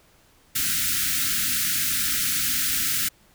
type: band-stop noise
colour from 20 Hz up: white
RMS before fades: -24 dBFS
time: 0.55-3.09 s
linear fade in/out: 10 ms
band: 310 to 1300 Hz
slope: 96 dB/octave
effects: pink hiss -58 dBFS RMS until 3.34 s